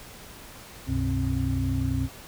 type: tone cluster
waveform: sine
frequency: 67.3 / 96.6 / 127.8 / 265.5 Hz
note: C2 / G2 / C3 / C4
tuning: +49 / -25 / -40 / +25 cents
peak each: -29 dBFS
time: 0.86-2.09 s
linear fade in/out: 50 ms
effects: pink hiss -45 dBFS RMS until 2.27 s